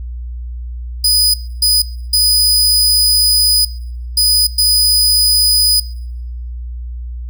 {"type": "tone bursts at uneven times", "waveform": "sawtooth", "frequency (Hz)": 4978, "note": "D#8", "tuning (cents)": 0, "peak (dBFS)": -6, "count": 5, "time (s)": [[1.04, 1.34], [1.62, 1.82], [2.13, 3.65], [4.17, 4.47], [4.58, 5.8]], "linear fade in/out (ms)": 5, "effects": ["noise-tail reverb RT60 0.9 s tail -23 dB re dry", "added 60 Hz sine -22 dBFS peak until 7.29 s"]}